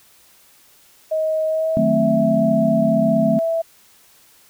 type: tone with pitch glide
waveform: sine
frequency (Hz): 630 to 659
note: D#5 to E5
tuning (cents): +21 to -1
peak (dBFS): -17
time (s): 1.11-3.62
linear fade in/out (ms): 10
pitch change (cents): +78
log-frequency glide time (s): 1.47-1.99
type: chord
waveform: sine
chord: D# diminished seventh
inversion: none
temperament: equal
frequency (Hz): 155.56 / 185 / 220 / 261.6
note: D#3 / F#3 / A3 / C4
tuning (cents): 0 / 0 / 0 / 0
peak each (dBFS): -24 / -24 / -18 / -22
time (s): 1.77-3.39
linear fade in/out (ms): 0
effects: white hiss -52 dBFS RMS until 4.49 s